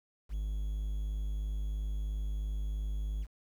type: tone with quantisation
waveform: triangle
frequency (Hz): 51.5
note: G#1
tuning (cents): -14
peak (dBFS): -30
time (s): 0.29-3.27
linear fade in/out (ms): 50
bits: 10
effects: none